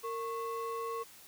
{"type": "ring-modulated tone", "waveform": "triangle", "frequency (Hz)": 780, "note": "G5", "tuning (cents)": -9, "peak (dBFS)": -30, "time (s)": [0.03, 1.04], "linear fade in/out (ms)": 20, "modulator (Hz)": 320, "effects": ["white hiss -55 dBFS RMS until 1.27 s"]}